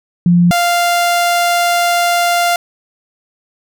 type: tone pair in turn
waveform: sine / sawtooth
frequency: 174.4 / 696.4 Hz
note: F3 / F5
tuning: -2 / -5 cents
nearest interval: 2 octaves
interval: 2397 cents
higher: second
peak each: -6 / -7 dBFS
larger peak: first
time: 0.26-0.51 / 0.51-2.56 s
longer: second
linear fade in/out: 2 ms
effects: none